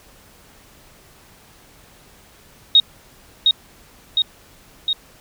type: tone with echo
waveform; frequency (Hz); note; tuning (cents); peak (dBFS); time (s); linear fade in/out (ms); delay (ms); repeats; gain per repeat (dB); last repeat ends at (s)
sine; 3743; A#7; +6; -7; 2.75-2.8; 2; 710; 3; -3; 4.93
effects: pink hiss -49 dBFS RMS until 5.2 s